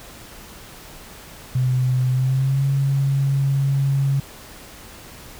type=tone with pitch glide; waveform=sine; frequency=127.6 to 137.55 Hz; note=C3 to C#3; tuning=-43 to -13 cents; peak=-16 dBFS; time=1.55-4.2 s; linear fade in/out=5 ms; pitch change=+130 cents; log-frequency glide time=2.11-2.63 s; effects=pink hiss -41 dBFS RMS until 5.39 s